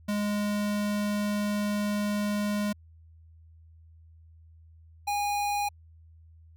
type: tone pair in turn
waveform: square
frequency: 206.8 / 819.6 Hz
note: G#3 / G#5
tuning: -7 / -23 cents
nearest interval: 2 octaves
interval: 2384 cents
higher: second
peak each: -27 dBFS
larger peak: neither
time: 0.08-2.73 / 5.07-5.69 s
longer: first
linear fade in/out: 10 ms
effects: added 81 Hz sine -51 dBFS peak until 6.56 s